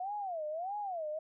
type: tone with vibrato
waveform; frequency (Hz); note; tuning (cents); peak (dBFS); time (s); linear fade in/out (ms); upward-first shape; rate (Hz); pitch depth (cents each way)
sine; 710; F5; +28; -35; 0-1.19; 5; sine; 1.6; 280
effects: none